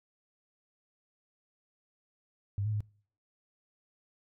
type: tone with pitch steps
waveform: sine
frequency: 100.3 / 107.5 / 105 Hz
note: G2 / A2 / G#2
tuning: +40 / -40 / +19 cents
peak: -29 dBFS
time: 2.58-2.805 s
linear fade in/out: 0 ms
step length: 75 ms
effects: noise-tail reverb RT60 0.5 s tail -24 dB re dry